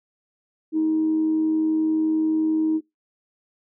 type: tone with amplitude modulation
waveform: sine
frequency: 315.6 Hz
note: D#4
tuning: 25 cents sharp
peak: -16 dBFS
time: 0.72-2.81 s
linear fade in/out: 50 ms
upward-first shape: sine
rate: 91.4 Hz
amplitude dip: 30%
effects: noise-tail reverb RT60 0.2 s tail -26 dB re dry + tanh soft clip ceiling -13 dBFS